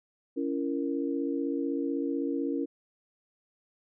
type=chord; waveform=sine; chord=A# diminished; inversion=first; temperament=just; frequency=279.7 / 335.6 / 466.2 Hz; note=C#4 / E4 / A#4; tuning=+16 / +31 / 0 cents; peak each=-30 / -33 / -35 dBFS; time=0.36-2.66 s; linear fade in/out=20 ms; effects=none